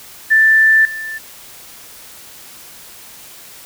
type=tone with level steps; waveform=sine; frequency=1768 Hz; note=A6; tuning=8 cents sharp; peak=-7 / -23 dBFS; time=0.3-1.19 s; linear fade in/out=20 ms; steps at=0.85 s; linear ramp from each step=2 ms; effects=white hiss -38 dBFS RMS until 3.65 s